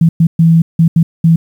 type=tone bursts at uneven times; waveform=sine; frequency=164.81 Hz; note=E3; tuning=in tune; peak=-4 dBFS; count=6; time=0.01-0.09 / 0.2-0.27 / 0.39-0.62 / 0.79-0.88 / 0.96-1.03 / 1.24-1.36 s; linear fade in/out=5 ms; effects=7-bit